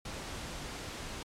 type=noise; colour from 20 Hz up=pink; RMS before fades=-41 dBFS; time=0.05-1.23 s; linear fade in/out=5 ms; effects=low-pass 8000 Hz 12 dB/octave + MP3 96 kbps